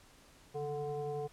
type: tone with frequency modulation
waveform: sine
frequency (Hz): 440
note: A4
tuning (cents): 0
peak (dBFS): -35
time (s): 0.54-1.28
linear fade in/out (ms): 20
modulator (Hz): 297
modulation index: 0.91
effects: pink hiss -61 dBFS RMS until 1.32 s + low-pass 11000 Hz 12 dB/octave